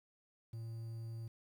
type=tone with quantisation; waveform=triangle; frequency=113.9 Hz; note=A#2; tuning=40 cents flat; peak=-40 dBFS; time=0.53-1.28 s; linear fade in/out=5 ms; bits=11; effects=none